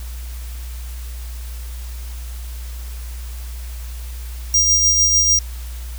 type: tone with tremolo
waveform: square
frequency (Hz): 5700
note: F8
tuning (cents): +34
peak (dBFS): -11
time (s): 4.54-5.39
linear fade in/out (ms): 2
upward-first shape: triangle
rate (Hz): 6.7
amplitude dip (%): 40
effects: added 60 Hz sine -27 dBFS peak until 5.98 s + white hiss -41 dBFS RMS until 5.98 s